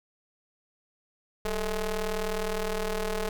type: ring-modulated tone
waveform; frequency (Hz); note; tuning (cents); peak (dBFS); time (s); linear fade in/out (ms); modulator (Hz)
sawtooth; 210.2; G#3; +21; -21; 1.45-3.29; 2; 230
effects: none